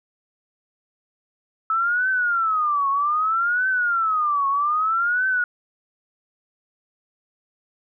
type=tone with vibrato; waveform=sine; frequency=1300 Hz; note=E6; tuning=24 cents flat; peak=-18 dBFS; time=1.7-5.44 s; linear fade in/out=2 ms; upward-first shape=triangle; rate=0.63 Hz; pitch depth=300 cents each way; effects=none